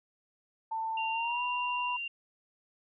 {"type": "tone with pitch glide", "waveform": "sine", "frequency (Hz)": [892, 984], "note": ["A5", "B5"], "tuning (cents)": [23, -7], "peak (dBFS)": -31, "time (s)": [0.71, 1.97], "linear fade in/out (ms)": 10, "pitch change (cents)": 170, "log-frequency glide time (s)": [1.11, 1.42]}
{"type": "tone", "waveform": "sine", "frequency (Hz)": 2775, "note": "F7", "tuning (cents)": -12, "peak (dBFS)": -34, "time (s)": [0.97, 2.08], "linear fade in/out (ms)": 5}
{"effects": []}